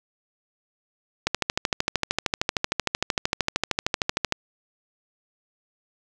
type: click train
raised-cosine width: 0.2 ms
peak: -4 dBFS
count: 41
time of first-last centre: 1.27-4.323 s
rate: 13.1 Hz
effects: none